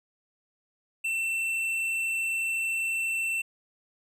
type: tone with tanh clipping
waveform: triangle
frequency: 2687 Hz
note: E7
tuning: 33 cents sharp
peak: -28 dBFS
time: 1.04-3.42 s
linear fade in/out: 10 ms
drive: 14 dB
effects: none